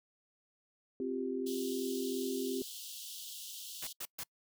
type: chord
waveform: sine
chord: C suspended fourth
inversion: none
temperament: equal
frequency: 261.6 / 349.2 / 392 Hz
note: C4 / F4 / G4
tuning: 0 / 0 / 0 cents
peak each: -37 / -41 / -37 dBFS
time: 1-2.62 s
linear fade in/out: 2 ms
type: high-pass noise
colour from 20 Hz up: pink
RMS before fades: -46 dBFS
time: 1.46-3.93 s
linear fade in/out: 10 ms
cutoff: 2900 Hz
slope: 96 dB/octave
type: noise bursts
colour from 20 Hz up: white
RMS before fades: -41 dBFS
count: 3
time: 3.82-4.236 s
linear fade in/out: 5 ms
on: 52 ms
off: 130 ms
effects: noise-tail reverb RT60 0.1 s tail -25 dB re dry